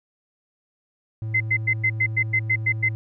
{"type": "tone", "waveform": "triangle", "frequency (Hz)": 110, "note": "A2", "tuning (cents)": 0, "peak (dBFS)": -24, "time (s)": [1.22, 2.95], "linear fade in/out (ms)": 0}
{"type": "tone bursts", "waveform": "sine", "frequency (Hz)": 2062, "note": "C7", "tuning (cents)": -26, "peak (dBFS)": -17, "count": 10, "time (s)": [1.34, 2.89], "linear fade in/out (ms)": 10, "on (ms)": 65, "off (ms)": 100}
{"effects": []}